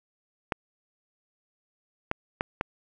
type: clicks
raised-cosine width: 0.5 ms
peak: -11 dBFS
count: 4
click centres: 0.522 / 2.114 / 2.409 / 2.611 s
effects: none